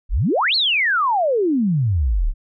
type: exponential two-way sweep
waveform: sine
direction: up then down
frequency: 30.29 to 4435 to 30.29 Hz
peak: -15 dBFS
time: 0.09-2.34 s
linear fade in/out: 50 ms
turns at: 0.55 s
effects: none